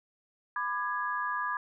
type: chord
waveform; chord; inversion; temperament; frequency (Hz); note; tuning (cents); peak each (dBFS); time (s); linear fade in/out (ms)
sine; G# diminished; first; just; 996.7 / 1196.1 / 1661.2; B5 / D6 / G#6; +16 / +31 / 0; -34; 0.56-1.57; 2
effects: none